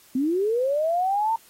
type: linear sweep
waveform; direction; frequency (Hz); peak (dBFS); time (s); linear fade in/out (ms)
sine; up; 246.9 to 921; -20; 0.15-1.36; 5
effects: white hiss -54 dBFS RMS until 1.49 s + AAC 48 kbps